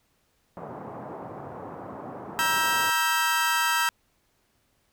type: band-pass noise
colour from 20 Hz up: white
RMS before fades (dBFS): -39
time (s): 0.57-2.9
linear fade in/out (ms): 0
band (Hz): 100 to 980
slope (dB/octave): 24
type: chord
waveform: 30% pulse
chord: E diminished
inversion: second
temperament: just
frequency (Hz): 949.3 / 1318.5 / 1582.2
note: Bb5 / E6 / G6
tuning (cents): +31 / 0 / +16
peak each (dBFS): -24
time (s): 2.39-3.89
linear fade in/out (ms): 0
effects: pink hiss -69 dBFS RMS until 4.92 s